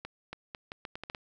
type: accelerating click train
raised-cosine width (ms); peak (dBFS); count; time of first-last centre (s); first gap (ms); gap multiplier
0.3; -23; 9; 0.05-1.148; 280; 0.78
effects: none